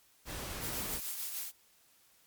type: noise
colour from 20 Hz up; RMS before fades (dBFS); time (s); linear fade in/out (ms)
pink; -41; 0.25-1.01; 50
type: noise with tremolo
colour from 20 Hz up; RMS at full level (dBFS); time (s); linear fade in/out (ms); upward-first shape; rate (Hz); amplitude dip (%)
blue; -37; 0.6-1.52; 50; triangle; 6.7; 45
effects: white hiss -66 dBFS RMS until 2.26 s + MP3 96 kbps